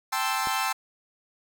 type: chord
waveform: sawtooth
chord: A minor seventh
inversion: third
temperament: equal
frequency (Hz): 784 / 880 / 1046.5 / 1318.5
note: G5 / A5 / C6 / E6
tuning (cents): 0 / 0 / 0 / 0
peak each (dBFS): -27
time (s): 0.12-0.73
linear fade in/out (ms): 10
type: click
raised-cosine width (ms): 2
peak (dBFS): -25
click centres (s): 0.472
effects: none